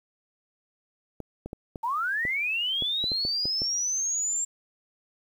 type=clicks; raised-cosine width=2 ms; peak=-22 dBFS; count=11; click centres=1.203 / 1.46 / 1.531 / 1.758 / 2.252 / 2.823 / 3.041 / 3.118 / 3.251 / 3.455 / 3.619 s
type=linear sweep; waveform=sine; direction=up; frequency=880 to 7459 Hz; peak=-25 dBFS; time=1.83-4.45 s; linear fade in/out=10 ms
effects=9-bit